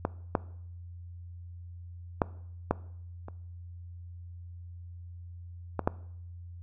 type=clicks; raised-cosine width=1 ms; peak=-13 / -10 / -9 / -10 / -27 / -15 / -10 dBFS; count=7; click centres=0.051 / 0.352 / 2.218 / 2.71 / 3.284 / 5.793 / 5.875 s; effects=noise-tail reverb RT60 0.7 s tail -20 dB re dry + added 87 Hz sine -42 dBFS peak until 6.62 s